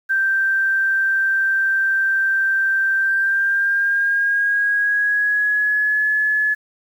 sine tone with pitch glide, 1568 to 1709.9 Hz, G6 to A6, 0 to -50 cents, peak -15 dBFS, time 0.09-6.55 s, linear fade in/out 20 ms, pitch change +150 cents, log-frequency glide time 3-6.07 s, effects 8-bit

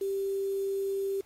sine tone with quantisation, 392 Hz, G4, in tune, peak -28 dBFS, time 0.01-1.21 s, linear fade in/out 5 ms, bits 8, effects pink hiss -63 dBFS RMS until 1.25 s + AAC 48 kbps

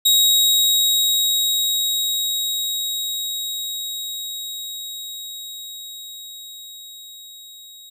sawtooth tone with level ramp, 3798 Hz, A#7, 32 cents sharp, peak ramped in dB -9 to -37 dBFS, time 0.05-7.9 s, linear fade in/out 10 ms, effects none

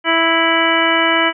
harmonic tone, 329.4 Hz, E4, 1 cent flat, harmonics 1 / 2 / 3 / 4 / 5 / 6 / 7 / 9, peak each -20 / -20 / -20 / -20 / -20 / -20 / -20 / -20 dBFS, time 0.04-1.33 s, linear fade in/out 50 ms, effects none

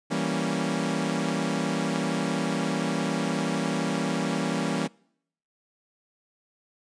sawtooth chord, E diminished seventh, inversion none, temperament equal, 164.81 / 196 / 233.1 / 277.2 Hz, E3 / G3 / Bb3 / Db4, 0 / 0 / 0 / 0 cents, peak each -27 dBFS, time 0.1-4.88 s, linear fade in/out 20 ms, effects noise-tail reverb RT60 0.7 s tail -26 dB re dry + resampled to 22050 Hz

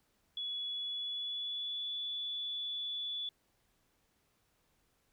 sine tone with pitch glide, 3392 to 3445 Hz, G#7 to A7, +36 to -37 cents, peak -36 dBFS, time 0.37-3.29 s, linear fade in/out 2 ms, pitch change +27 cents, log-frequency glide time 0.67-1.96 s, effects pink hiss -75 dBFS RMS until 5.12 s

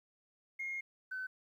sine tone pair in turn, 2142 / 1518.3 Hz, C7 / F#6, +40 / +44 cents, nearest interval tritone, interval 596 cents, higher first, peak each -36 / -37 dBFS, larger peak first, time 0.59-0.81 / 1.11-1.27 s, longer first, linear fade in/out 10 ms, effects tanh soft clip ceiling -33 dBFS + 12-bit

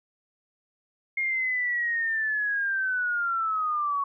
sine linear sweep, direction down, 2141 to 1108.7 Hz, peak -24 dBFS, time 1.17-4.04 s, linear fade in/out 5 ms, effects none

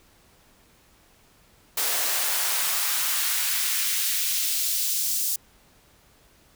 white noise with high-pass filter sweep, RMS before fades -25 dBFS, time 1.77-5.36 s, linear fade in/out 5 ms, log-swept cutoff 440 to 5900 Hz, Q 0.89, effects pink hiss -58 dBFS RMS until 6.55 s

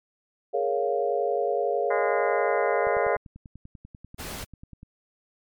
sine chord, Bb minor seventh, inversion third, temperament equal, 415.3 / 466.2 / 554.4 / 698.5 Hz, Ab4 / Bb4 / Db5 / F5, 0 / 0 / 0 / 0 cents, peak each -28 dBFS, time 0.53-3.17 s, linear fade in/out 20 ms
harmonic tone, 205.2 Hz, G#3, 21 cents flat, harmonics 3 / 4 / 5 / 6 / 7 / 8 / 9 / 10, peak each -30 / -33 / -32 / -37 / -34 / -39 / -38 / -36 dBFS, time 1.9-3.17 s, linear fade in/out 10 ms
click train, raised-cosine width 5 ms, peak -31 dBFS, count 21, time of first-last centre 2.87-4.831 s, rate 10.2 Hz
pink noise, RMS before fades -36 dBFS, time 4.18-4.45 s, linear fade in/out 20 ms
effects MP3 96 kbps

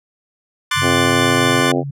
25% pulse chord, D dominant seventh, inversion third, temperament equal, 1046.5 / 1174.7 / 1480 / 1760 Hz, C6 / D6 / F#6 / A6, 0 / 0 / 0 / 0 cents, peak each -18 dBFS, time 0.71-1.72 s, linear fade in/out 5 ms
sine exponential sweep, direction up, 95.9 to 120 Hz, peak -24 dBFS, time 0.74-1.64 s, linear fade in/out 50 ms
sine tone with vibrato, 140.6 Hz, C#3, 25 cents sharp, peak -23 dBFS, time 0.76-1.91 s, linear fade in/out 10 ms, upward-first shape square, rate 15 Hz, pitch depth 15 cents each way
harmonic tone, 87.31 Hz, F2, in tune, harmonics 3 / 4 / 5 / 6 / 7 / 8 / 9, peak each -19 / -21 / -23 / -25 / -26 / -27 / -28 dBFS, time 0.81-1.84 s, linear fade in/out 50 ms
effects low-pass 11000 Hz 12 dB/octave

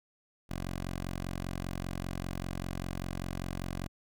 10% pulse tone, 45.08 Hz, F#1, 44 cents flat, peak -27 dBFS, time 0.49-3.88 s, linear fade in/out 20 ms, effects none

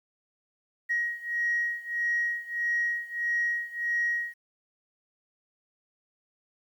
sine beating tone pair, 1891 / 1892.6 Hz, A#6 / A#6, +24 / +26 cents, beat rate 1.6 Hz, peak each -28 / -30 dBFS, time 0.89-4.34 s, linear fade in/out 20 ms, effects tanh soft clip ceiling -19 dBFS + 10-bit

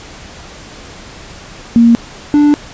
sine / triangle tone pair in turn, 233.1 / 293.7 Hz, A#3 / D4, 0 / 0 cents, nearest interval major third, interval 400 cents, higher second, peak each -3 dBFS, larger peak neither, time 1.76-1.95 / 2.34-2.54 s, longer second, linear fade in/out 0 ms, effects pink hiss -33 dBFS RMS until 2.73 s + resampled to 16000 Hz

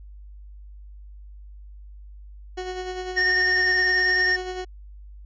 30% pulse tone with tremolo, 367.9 Hz, F#4, 10 cents flat, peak -25 dBFS, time 2.57-4.65 s, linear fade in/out 10 ms, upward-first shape sine, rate 10 Hz, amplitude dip 45%
square tone with vibrato, 1832 Hz, A#6, 31 cents flat, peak -19 dBFS, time 3.16-4.37 s, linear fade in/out 20 ms, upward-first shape sine, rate 19 Hz, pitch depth 25 cents each way
effects added 50 Hz sine -40 dBFS peak until 5.25 s + resampled to 16000 Hz

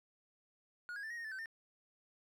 triangle tone with pitch steps, 1444 / 1644 / 1771 / 1884 / 1850 / 1753 / 1537 / 1808 Hz, F#6 / G#6 / A6 / A#6 / A#6 / A6 / G6 / A6, -43 / -18 / +11 / +18 / -14 / -7 / -35 / +47 cents, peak -40 dBFS, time 0.89-1.458 s, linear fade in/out 0 ms, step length 71 ms, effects none

